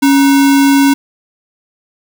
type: tone with sample-and-hold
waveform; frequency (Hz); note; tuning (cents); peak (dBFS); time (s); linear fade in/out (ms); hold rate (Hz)
sine; 277.2; C#4; 0; -5; 0.02-0.94; 10; 1225
effects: none